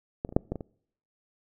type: clicks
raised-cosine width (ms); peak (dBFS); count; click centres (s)
2; -16 / -26 / -28 / -7 / -16 / -22 / -24; 7; 0.249 / 0.291 / 0.325 / 0.365 / 0.52 / 0.557 / 0.608
effects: noise-tail reverb RT60 0.7 s tail -26 dB re dry